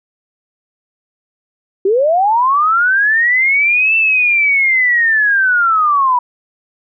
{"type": "linear two-way sweep", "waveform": "sine", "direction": "up then down", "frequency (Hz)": [367.6, 2673, 963], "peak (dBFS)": -9, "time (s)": [1.85, 6.19], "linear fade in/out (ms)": 5, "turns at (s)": 3.96, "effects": []}